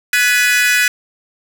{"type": "chord", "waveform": "40% pulse", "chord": "G# minor seventh", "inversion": "third", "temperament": "equal with one note detuned", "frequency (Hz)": [1480, 1699.1, 1975.5, 2489], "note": ["F#6", "G#6", "B6", "D#7"], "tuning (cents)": [0, 39, 0, 0], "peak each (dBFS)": -16, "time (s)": [0.13, 0.88], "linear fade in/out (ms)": 2, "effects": []}